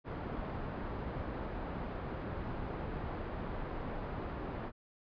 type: low-pass noise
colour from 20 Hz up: pink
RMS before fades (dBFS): -40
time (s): 0.04-4.72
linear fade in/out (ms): 50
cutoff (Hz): 1200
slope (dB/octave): 12
effects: resampled to 11025 Hz